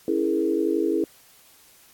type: chord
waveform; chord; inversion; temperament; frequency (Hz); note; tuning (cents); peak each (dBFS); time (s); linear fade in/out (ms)
sine; A# half-diminished seventh; first; equal; 277.2 / 329.6 / 415.3 / 466.2; C#4 / E4 / G#4 / A#4; 0 / 0 / 0 / 0; -29 / -23 / -25 / -29; 0.08-1.04; 2
effects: white hiss -54 dBFS RMS until 1.93 s + AAC 64 kbps